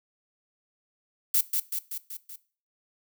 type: noise with echo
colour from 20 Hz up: violet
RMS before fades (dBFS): -22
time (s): 1.34-1.41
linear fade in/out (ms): 5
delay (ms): 190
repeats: 5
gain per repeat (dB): -4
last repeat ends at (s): 2.36
effects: noise-tail reverb RT60 0.4 s tail -19 dB re dry